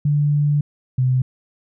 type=tone pair in turn; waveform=sine; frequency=146.6 / 128.35 Hz; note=D3 / C3; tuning=-3 / -33 cents; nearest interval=major second; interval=230 cents; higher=first; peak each=-14 dBFS; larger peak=neither; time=0.05-0.61 / 0.98-1.22 s; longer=first; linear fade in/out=5 ms; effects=none